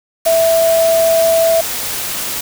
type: tone in noise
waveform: sine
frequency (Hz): 659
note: E5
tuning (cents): -1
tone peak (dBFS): -9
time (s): 0.26-1.61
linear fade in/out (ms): 5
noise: white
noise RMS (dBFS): -21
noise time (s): 0.25-2.41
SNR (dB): +9
effects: none